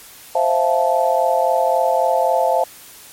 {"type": "chord", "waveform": "sine", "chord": "F major seventh", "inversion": "second", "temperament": "just", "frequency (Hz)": [523.8, 654.8, 698.5, 873.1], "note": ["C5", "E5", "F5", "A5"], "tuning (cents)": [2, -12, 0, -14], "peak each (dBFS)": -19, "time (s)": [0.35, 2.64], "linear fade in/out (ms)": 5, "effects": ["white hiss -41 dBFS RMS until 3.12 s", "MP3 64 kbps"]}